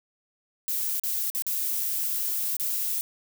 violet noise with dropouts, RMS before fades -28 dBFS, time 0.68-3.01 s, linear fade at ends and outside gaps 0 ms, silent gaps 0.997-1.036 / 1.301-1.349 / 1.422-1.466 / 2.567-2.598 s, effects none

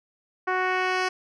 10% pulse tone with low-pass filter sweep, 370 Hz, F#4, in tune, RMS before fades -25 dBFS, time 0.47-1.09 s, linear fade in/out 10 ms, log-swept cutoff 1500 to 5000 Hz, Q 1.2, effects none

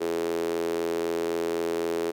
sawtooth tone with high-pass filter, 83.9 Hz, E2, 31 cents sharp, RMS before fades -28 dBFS, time 0-2.12 s, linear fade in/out 20 ms, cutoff 390 Hz, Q 6.9, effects none

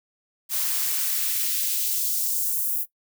blue noise with high-pass filter sweep, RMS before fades -25 dBFS, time 0.49-2.86 s, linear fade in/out 50 ms, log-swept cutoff 580 to 12000 Hz, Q 0.9, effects noise-tail reverb RT60 0.1 s tail -17 dB re dry

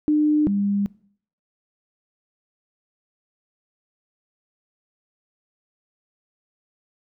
sine tone pair in turn, 301.3 / 201.1 Hz, D4 / G3, +44 / +44 cents, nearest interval perfect fifth, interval 700 cents, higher first, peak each -15 / -19 dBFS, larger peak first, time 0.08-0.47 / 0.47-0.86 s, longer neither, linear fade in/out 0 ms, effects noise-tail reverb RT60 0.6 s tail -22 dB re dry

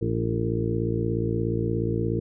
harmonic tone with a mistuned harmonic, 56.9 Hz, A#1, 41 cents flat, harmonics 1 / 2 / 3 / 4 / 5 / 6 / 7 / 8, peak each -35 / -27 / -31 / -34 / -35 / -30 / -35 / -31 dBFS, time 0.01-2.2 s, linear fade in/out 10 ms, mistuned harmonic 5, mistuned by +46 cents, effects none

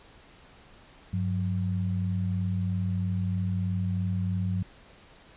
sine tone pair together, 98 / 181.09 Hz, G2 / F#3, 0 / -37 cents, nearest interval major seventh, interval 1063 cents, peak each -27 / -30 dBFS, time 1.13-4.63 s, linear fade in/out 5 ms, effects pink hiss -54 dBFS RMS until 5.36 s + resampled to 8000 Hz

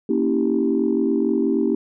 sine chord, A# diminished seventh, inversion none, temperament equal with one note detuned, 233.1 / 277.2 / 323.8 / 392 Hz, A#3 / C#4 / E4 / G4, 0 / 0 / -31 / 0 cents, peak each -22 dBFS, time 0.09-1.75 s, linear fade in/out 5 ms, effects tanh soft clip ceiling -8 dBFS

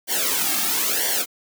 white noise with flanger, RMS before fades -22 dBFS, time 0.07-1.26 s, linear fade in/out 50 ms, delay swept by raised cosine 0.77 to 2.07 ms, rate 1 Hz, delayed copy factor -0.95, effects high-pass 200 Hz 12 dB/octave

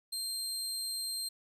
25% pulse tone, 4177 Hz, C8, 4 cents flat, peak -30 dBFS, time 0.12-1.29 s, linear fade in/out 10 ms, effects 11-bit

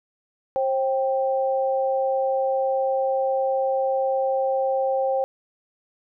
sine tone pair together, 533.5 / 784 Hz, C5 / G5, +34 / 0 cents, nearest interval perfect fifth, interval 666 cents, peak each -21 / -25 dBFS, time 0.56-5.24 s, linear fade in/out 0 ms, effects none

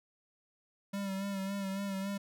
square tone with vibrato, 196 Hz, G3, in tune, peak -35 dBFS, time 0.93-2.18 s, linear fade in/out 10 ms, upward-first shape sine, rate 3.6 Hz, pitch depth 39 cents each way, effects none

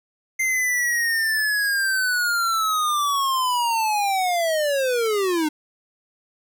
square linear sweep, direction down, 2093 to 296.9 Hz, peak -20 dBFS, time 0.39-5.49 s, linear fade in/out 10 ms, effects none

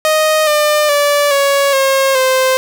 sawtooth tone with pitch steps, 622.3 / 600.4 / 579.3 / 558.9 / 539.2 / 520.3 Hz, D#5 / D5 / D5 / C#5 / C#5 / C5, 0 / +38 / -24 / +14 / -48 / -10 cents, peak -6 dBFS, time 0.05-2.57 s, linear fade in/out 0 ms, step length 420 ms, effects none

